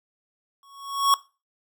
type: tone with exponential growth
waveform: square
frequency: 1108.7 Hz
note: C#6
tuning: in tune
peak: -14 dBFS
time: 0.63-1.14 s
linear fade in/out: 1 ms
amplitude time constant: 110 ms
effects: noise-tail reverb RT60 0.3 s tail -19 dB re dry